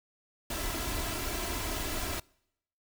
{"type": "noise with comb filter", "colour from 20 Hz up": "pink", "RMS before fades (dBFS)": -34, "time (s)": [0.5, 2.2], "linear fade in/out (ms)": 5, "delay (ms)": 3, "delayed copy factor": 0.6, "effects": ["noise-tail reverb RT60 0.8 s tail -26 dB re dry"]}